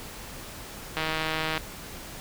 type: click train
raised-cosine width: 0.3 ms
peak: -12 dBFS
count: 97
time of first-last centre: 0.97-1.578 s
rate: 158 Hz
effects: pink hiss -41 dBFS RMS until 2.2 s